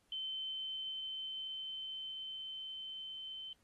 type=tone with level ramp; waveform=sine; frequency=3078 Hz; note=G7; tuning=32 cents flat; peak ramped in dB=-38 to -44 dBFS; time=0.12-3.53 s; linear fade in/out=2 ms; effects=pink hiss -75 dBFS RMS until 3.63 s + AAC 32 kbps